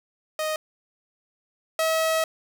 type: tone pair in turn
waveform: sawtooth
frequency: 622.3 / 642.8 Hz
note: D#5 / E5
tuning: 0 / -44 cents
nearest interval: minor second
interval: 56 cents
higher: second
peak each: -21 / -17 dBFS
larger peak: second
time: 0.39-0.56 / 1.79-2.24 s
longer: second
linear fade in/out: 2 ms
effects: 9-bit